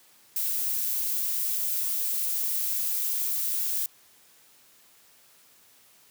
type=noise; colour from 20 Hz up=violet; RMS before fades=-28 dBFS; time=0.36-3.86 s; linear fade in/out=2 ms; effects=white hiss -58 dBFS RMS until 6.1 s + high-pass 80 Hz 12 dB/octave